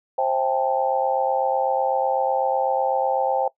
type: chord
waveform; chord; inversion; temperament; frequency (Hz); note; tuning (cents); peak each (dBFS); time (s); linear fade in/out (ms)
sine; A minor seventh; first; just; 528 / 660 / 792 / 880; C5 / E5 / G5 / A5; +16 / +2 / +18 / 0; -23 / -28 / -22 / -27; 0.18-3.48; 5
effects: noise-tail reverb RT60 0.1 s tail -20 dB re dry